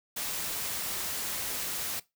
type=noise; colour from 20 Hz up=white; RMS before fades=-34 dBFS; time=0.16-2 s; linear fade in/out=10 ms; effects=noise-tail reverb RT60 0.2 s tail -19 dB re dry